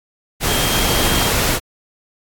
sine tone in noise, 3212 Hz, G7, 41 cents sharp, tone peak -24 dBFS, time 0.46-1.31 s, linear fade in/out 50 ms, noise pink, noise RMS -17 dBFS, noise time 0.4-1.6 s, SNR -10 dB, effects AAC 64 kbps

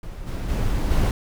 brown noise with level steps, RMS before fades -34 / -27 / -22 / -18 dBFS, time 0.03-1.11 s, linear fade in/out 2 ms, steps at 0.26 / 0.48 / 0.9 s, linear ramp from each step 20 ms, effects none

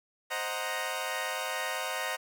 15% pulse chord, C half-diminished seventh, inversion none, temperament equal, 523.3 / 622.3 / 740 / 932.3 Hz, C5 / Eb5 / Gb5 / Bb5, 0 / 0 / 0 / 0 cents, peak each -31 dBFS, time 0.3-2.17 s, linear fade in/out 20 ms, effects none

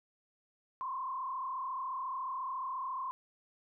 sine tone with frequency modulation, 1050 Hz, C6, 6 cents sharp, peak -35 dBFS, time 0.81-3.11 s, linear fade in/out 0 ms, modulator 34.2 Hz, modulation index 1.3, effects none

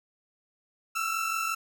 30% pulse tone pair together, 1318.5 / 1364.2 Hz, E6 / F6, 0 / -41 cents, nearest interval minor second, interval 59 cents, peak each -27 / -30 dBFS, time 0.95-1.55 s, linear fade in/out 10 ms, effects none

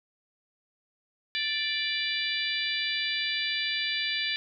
harmonic tone with a mistuned harmonic, 587.3 Hz, D5, in tune, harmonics 3 / 4 / 5 / 6 / 7 / 8, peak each -34 / -33 / -35 / -33 / -35 / -38 dBFS, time 1.35-4.36 s, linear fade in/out 0 ms, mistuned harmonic 7, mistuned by -63 cents, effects none

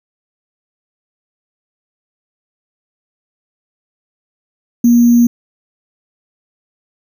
sine tone with sample-and-hold, 238.1 Hz, A#3, 37 cents sharp, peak -5 dBFS, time 4.84-5.27 s, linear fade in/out 5 ms, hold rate 6300 Hz, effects none

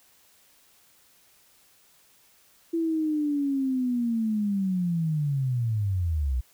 sine linear sweep, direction down, 334.9 to 59.4 Hz, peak -23 dBFS, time 2.73-6.41 s, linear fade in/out 10 ms, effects white hiss -60 dBFS RMS until 6.53 s

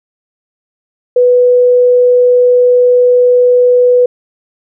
sine tone, 493.9 Hz, B4, in tune, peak -4 dBFS, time 1.16-4.06 s, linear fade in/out 5 ms, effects none

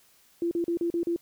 sine tone bursts, 340.9 Hz, F4, 42 cents flat, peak -24 dBFS, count 6, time 0.42-1.162 s, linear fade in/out 2 ms, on 92 ms, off 38 ms, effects white hiss -61 dBFS RMS until 1.21 s

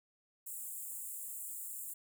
pink high-pass noise, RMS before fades -44 dBFS, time 0.46-1.94 s, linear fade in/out 10 ms, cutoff 7300 Hz, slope 96 dB/octave, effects none

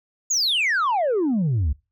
sine exponential sweep, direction down, 7040 to 65 Hz, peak -16 dBFS, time 0.3-1.73 s, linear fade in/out 10 ms, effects noise-tail reverb RT60 0.3 s tail -25 dB re dry + tanh soft clip ceiling -17 dBFS

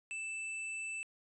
square tone, 2643 Hz, E7, 4 cents sharp, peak -39 dBFS, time 0.11-1.03 s, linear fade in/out 0 ms, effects resampled to 22050 Hz

